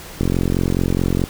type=click train; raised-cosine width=3 ms; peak=-5 dBFS; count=47; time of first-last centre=0.21-1.239 s; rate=44.7 Hz; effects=pink hiss -36 dBFS RMS until 1.29 s

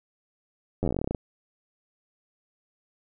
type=slowing click train; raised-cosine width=2 ms; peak=-14 dBFS; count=16; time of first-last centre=0.83-1.148 s; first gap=10 ms; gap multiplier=1.1; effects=none

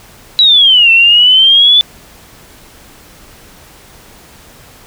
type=exponential two-way sweep; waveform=sine; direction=down then up; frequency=3951 to 2673 to 3504 Hz; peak=-3 dBFS; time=0.39-1.81 s; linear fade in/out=0 ms; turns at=0.91 s; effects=pink hiss -39 dBFS RMS until 4.86 s

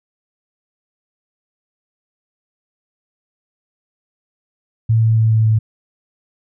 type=tone with pitch steps; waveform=sine; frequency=112.7 / 111.99 / 111.28 / 110.57 / 109.87 Hz; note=A2 / A2 / A2 / A2 / A2; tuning=+42 / +31 / +20 / +9 / -2 cents; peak=-10 dBFS; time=4.89-5.59 s; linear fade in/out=10 ms; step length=140 ms; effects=none

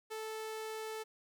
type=tone; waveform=sawtooth; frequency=438.3 Hz; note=A4; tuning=7 cents flat; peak=-36 dBFS; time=0.1-1.04 s; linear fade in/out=20 ms; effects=none

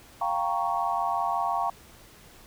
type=chord; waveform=sine; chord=G half-diminished seventh; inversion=third; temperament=equal; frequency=698.5 / 784 / 932.3 / 1108.7 Hz; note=F5 / G5 / Bb5 / Db6; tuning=0 / 0 / 0 / 0 cents; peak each=-30 dBFS; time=0.21-1.7 s; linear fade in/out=5 ms; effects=pink hiss -52 dBFS RMS until 2.46 s

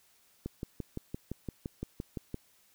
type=click train; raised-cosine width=3 ms; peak=-23 dBFS; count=12; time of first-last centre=0.46-2.344 s; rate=5.84 Hz; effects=white hiss -66 dBFS RMS until 2.74 s

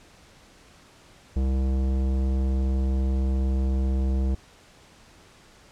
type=tone with tanh clipping; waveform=sine; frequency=65.9 Hz; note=C2; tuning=13 cents sharp; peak=-23 dBFS; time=1.36-4.35 s; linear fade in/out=5 ms; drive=16 dB; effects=pink hiss -53 dBFS RMS until 5.71 s + low-pass 8000 Hz 12 dB/octave

